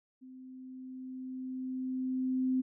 sine tone with level ramp, 258.2 Hz, C4, 23 cents flat, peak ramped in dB -48 to -26 dBFS, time 0.21-2.62 s, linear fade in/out 20 ms, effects none

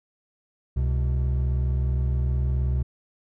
triangle tone pair together, 67.4 / 126.61 Hz, C#2 / B2, -48 / +43 cents, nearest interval major seventh, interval 1091 cents, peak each -20 / -25 dBFS, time 0.76-2.83 s, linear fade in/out 10 ms, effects none

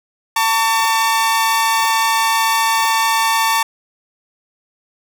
sawtooth tone pair together, 899 / 1132.7 Hz, A5 / C#6, +37 / +37 cents, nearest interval major third, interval 400 cents, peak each -11 / -15 dBFS, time 0.36-3.63 s, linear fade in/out 5 ms, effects none

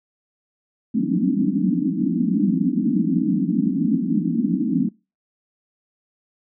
pink band-pass noise, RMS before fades -20 dBFS, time 0.94-4.89 s, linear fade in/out 10 ms, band 170 to 310 Hz, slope 96 dB/octave, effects noise-tail reverb RT60 0.3 s tail -26 dB re dry

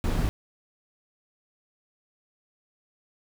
brown noise, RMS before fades -25 dBFS, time 0.04-0.29 s, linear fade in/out 0 ms, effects none

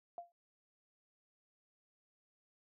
sine tone with exponential decay, 693 Hz, F5, 14 cents flat, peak -39 dBFS, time 0.18-0.32 s, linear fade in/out 1 ms, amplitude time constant 30 ms, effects none

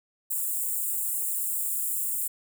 white high-pass noise, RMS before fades -29 dBFS, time 0.3-2.28 s, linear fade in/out 10 ms, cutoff 7300 Hz, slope 96 dB/octave, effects none

